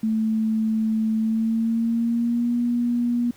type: tone with pitch glide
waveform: sine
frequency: 220 to 239.9 Hz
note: A3 to A#3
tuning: 0 to +50 cents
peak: -19 dBFS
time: 0.03-3.31 s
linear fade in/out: 5 ms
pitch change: +150 cents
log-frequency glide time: 1.16-2.55 s
effects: pink hiss -53 dBFS RMS until 3.36 s